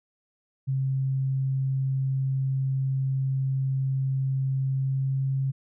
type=tone with pitch glide; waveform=sine; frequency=133.8 to 134.73 Hz; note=C3 to C#3; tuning=+39 to -49 cents; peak=-23 dBFS; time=0.67-5.52 s; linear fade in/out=20 ms; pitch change=+12 cents; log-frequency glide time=4.66-5.29 s; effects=none

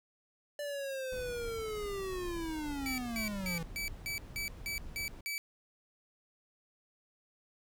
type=linear sweep; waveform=square; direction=down; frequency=587.3 to 161.7 Hz; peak=-37 dBFS; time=0.59-3.63 s; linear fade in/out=2 ms
type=noise; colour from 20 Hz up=brown; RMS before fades=-46 dBFS; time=1.12-5.21 s; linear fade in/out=5 ms
type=tone bursts; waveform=sawtooth; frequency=2300 Hz; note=D7; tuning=37 cents flat; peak=-32 dBFS; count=9; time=2.86-5.38 s; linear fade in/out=0 ms; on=120 ms; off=180 ms
effects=none

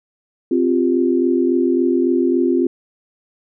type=chord; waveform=sine; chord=C suspended fourth; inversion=none; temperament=just; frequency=261.6 / 348.8 / 392.4 Hz; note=C4 / F4 / G4; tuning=0 / -2 / +2 cents; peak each=-17 / -16 / -22 dBFS; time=0.51-2.67 s; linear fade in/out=5 ms; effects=none

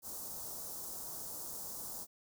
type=band-stop noise; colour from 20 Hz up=white; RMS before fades=-44 dBFS; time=0.02-2.07 s; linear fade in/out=50 ms; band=1100 to 5400 Hz; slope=24 dB/octave; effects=none

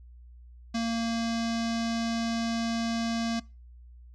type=tone with low-pass filter; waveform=square; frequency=229.8 Hz; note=A#3; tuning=25 cents flat; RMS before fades=-29 dBFS; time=0.74-3.4 s; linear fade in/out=10 ms; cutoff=5400 Hz; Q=2.5; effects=noise-tail reverb RT60 0.3 s tail -23 dB re dry + added 60 Hz sine -47 dBFS peak until 4.14 s

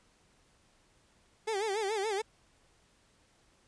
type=tone with vibrato; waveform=30% pulse; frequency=415.3 Hz; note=G#4; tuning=in tune; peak=-28 dBFS; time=1.47-2.22 s; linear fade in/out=10 ms; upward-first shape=sine; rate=7 Hz; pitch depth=140 cents each way; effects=pink hiss -67 dBFS RMS until 3.67 s + resampled to 22050 Hz

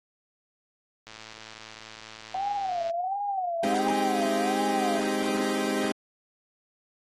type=click train; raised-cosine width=0.2 ms; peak=-26 dBFS; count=202; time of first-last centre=1.07-2.897 s; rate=110 Hz
type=tone with vibrato; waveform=sine; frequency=740 Hz; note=F#5; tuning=in tune; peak=-27 dBFS; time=2.34-5 s; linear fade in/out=5 ms; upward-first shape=sine; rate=1.4 Hz; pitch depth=170 cents each way
type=chord; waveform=30% pulse; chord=Ab major seventh; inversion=none; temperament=equal; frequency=207.7 / 261.6 / 311.1 / 392 Hz; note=Ab3 / C4 / Eb4 / G4; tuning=0 / 0 / 0 / 0 cents; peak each=-29 dBFS; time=3.63-5.92 s; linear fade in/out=5 ms
effects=AAC 32 kbps

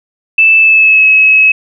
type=tone with pitch glide; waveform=sine; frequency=2637 to 2571 Hz; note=E7 to E7; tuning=0 to -44 cents; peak=-3 dBFS; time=0.38-1.52 s; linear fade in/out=5 ms; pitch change=-44 cents; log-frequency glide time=0.57-1.07 s; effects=none

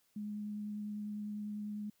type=tone with vibrato; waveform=sine; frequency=208.9 Hz; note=G#3; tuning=10 cents sharp; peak=-38 dBFS; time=0.16-1.9 s; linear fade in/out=5 ms; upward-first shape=sine; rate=10 Hz; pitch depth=10 cents each way; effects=white hiss -74 dBFS RMS until 2 s

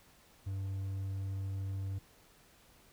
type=tone; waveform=triangle; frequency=96.9 Hz; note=G2; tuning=20 cents flat; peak=-33 dBFS; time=0.46-1.99 s; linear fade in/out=10 ms; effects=pink hiss -63 dBFS RMS until 2.92 s

